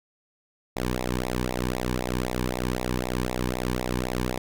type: tone with flanger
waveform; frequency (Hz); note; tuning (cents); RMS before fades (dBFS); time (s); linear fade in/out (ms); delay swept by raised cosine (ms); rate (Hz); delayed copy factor
sawtooth; 62.1; B1; +10; -28; 0.76-4.38; 5; 0.64 to 1.54; 3.9; -1
effects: none